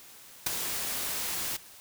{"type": "noise with ADSR envelope", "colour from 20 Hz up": "white", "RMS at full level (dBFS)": -25, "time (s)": [0.46, 1.57], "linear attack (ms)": 7, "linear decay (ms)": 11, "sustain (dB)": -8, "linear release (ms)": 9, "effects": ["white hiss -51 dBFS RMS until 1.8 s"]}